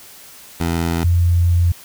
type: tone pair in turn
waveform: 15% pulse / sine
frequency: 83.9 / 86.71 Hz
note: E2 / F2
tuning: +31 / -12 cents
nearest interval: minor second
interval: 57 cents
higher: second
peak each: -11 dBFS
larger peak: neither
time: 0.6-1.04 / 1.04-1.72 s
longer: second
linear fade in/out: 5 ms
effects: white hiss -41 dBFS RMS until 1.84 s